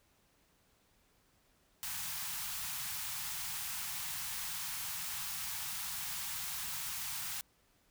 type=band-stop noise; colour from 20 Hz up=white; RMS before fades=-40 dBFS; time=1.83-7.41 s; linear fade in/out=0 ms; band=190 to 760 Hz; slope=48 dB/octave; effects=pink hiss -71 dBFS RMS until 7.9 s